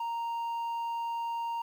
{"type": "tone with low-pass filter", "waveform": "square", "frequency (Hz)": 930, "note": "A#5", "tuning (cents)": -4, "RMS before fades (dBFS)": -34, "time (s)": [0, 1.62], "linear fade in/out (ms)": 5, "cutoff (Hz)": 1900, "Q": 0.55, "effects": ["10-bit"]}